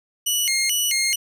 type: tone with vibrato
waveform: 15% pulse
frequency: 2508 Hz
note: D#7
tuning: 13 cents sharp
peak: -12 dBFS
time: 0.26-1.16 s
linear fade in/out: 10 ms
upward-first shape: square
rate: 2.3 Hz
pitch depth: 280 cents each way
effects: none